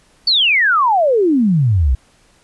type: exponential sweep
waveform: sine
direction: down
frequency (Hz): 4617 to 58.7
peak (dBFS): -10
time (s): 0.27-1.95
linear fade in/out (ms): 5
effects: pink hiss -53 dBFS RMS until 2.43 s + resampled to 24000 Hz